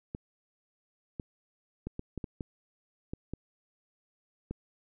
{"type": "clicks", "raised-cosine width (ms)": 3, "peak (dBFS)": -23, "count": 10, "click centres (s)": [0.149, 1.198, 1.87, 1.994, 2.177, 2.242, 2.408, 3.135, 3.336, 4.51], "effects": []}